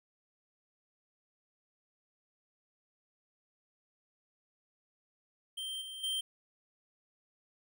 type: tone with level steps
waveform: square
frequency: 3142 Hz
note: G7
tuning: 3 cents sharp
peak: -38 / -43 / -33 dBFS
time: 5.57-6.21 s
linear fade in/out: 10 ms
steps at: 5.81 / 6.03 s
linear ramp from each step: 10 ms
effects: none